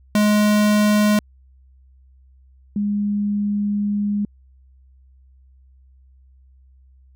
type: tone pair in turn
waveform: square / sine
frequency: 209.6 / 205.3 Hz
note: G#3 / G#3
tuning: +16 / -20 cents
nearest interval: unison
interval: 36 cents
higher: first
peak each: -14 / -18 dBFS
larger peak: first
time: 0.15-1.19 / 2.76-4.25 s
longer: second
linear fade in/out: 2 ms
effects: added 65 Hz sine -48 dBFS peak until 7.15 s